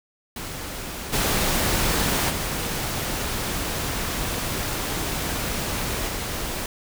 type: noise with level steps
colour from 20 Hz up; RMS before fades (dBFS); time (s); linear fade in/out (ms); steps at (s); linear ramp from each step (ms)
pink; -33 / -22 / -27 / -29; 0.36-6.66; 2; 1.12 / 2.29 / 6.07; 20
effects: none